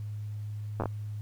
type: slowing click train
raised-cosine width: 1 ms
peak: -17 dBFS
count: 5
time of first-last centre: 0.8-0.857 s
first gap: 9 ms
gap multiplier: 1.32
effects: added 105 Hz sine -34 dBFS peak until 1.21 s + pink hiss -62 dBFS RMS until 1.21 s